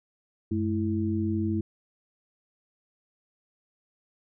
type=tone cluster; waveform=sine; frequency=96 / 215 / 327.9 Hz; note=G2 / A3 / E4; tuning=-36 / -40 / -9 cents; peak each=-29 dBFS; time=0.51-1.61 s; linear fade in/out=5 ms; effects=none